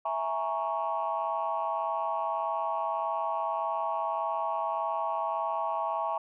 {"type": "chord", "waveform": "sine", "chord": "A# half-diminished seventh", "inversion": "second", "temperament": "equal", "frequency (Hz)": [659.3, 830.6, 932.3, 1108.7], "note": ["E5", "G#5", "A#5", "C#6"], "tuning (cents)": [0, 0, 0, 0], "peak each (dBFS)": -33, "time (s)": [0.05, 6.18], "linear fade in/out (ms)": 5, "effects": ["tanh soft clip ceiling -20 dBFS"]}